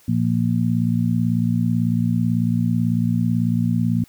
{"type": "harmonic tone", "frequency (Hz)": 58.1, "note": "A#1", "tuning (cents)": -5, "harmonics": [2, 3, 4], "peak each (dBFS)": [-21, -21, -21], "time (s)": [0.08, 4.04], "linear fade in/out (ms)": 5, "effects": ["white hiss -53 dBFS RMS until 4.08 s"]}